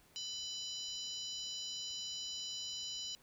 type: harmonic tone with a mistuned harmonic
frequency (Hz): 997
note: B5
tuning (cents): +16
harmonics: 3 / 4 / 5 / 6 / 7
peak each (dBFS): -44 / -46 / -48 / -50 / -51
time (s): 0.16-3.15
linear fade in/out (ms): 0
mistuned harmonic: 6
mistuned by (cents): -86
effects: pink hiss -66 dBFS RMS until 3.22 s